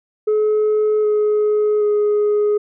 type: tone with pitch steps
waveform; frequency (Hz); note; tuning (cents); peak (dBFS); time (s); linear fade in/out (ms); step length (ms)
sine; 427 / 422.1 / 417.2; G#4 / G#4 / G#4; +48 / +28 / +8; -11; 0.27-2.58; 10; 770
effects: tanh soft clip ceiling -12 dBFS